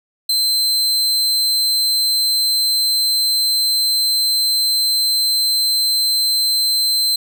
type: tone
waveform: 40% pulse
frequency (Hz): 4100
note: C8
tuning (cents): -36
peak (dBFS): -13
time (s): 0.29-7.16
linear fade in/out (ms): 5
effects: none